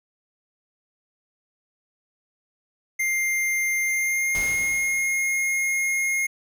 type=tone with pitch glide; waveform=square; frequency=2100 to 2143 Hz; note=C7 to C7; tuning=+6 to +41 cents; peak=-22 dBFS; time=2.99-6.27 s; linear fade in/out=10 ms; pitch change=+35 cents; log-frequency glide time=3.85-4.58 s
type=noise with exponential decay; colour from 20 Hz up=pink; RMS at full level=-33 dBFS; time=4.35-5.73 s; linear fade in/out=0 ms; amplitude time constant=300 ms
effects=none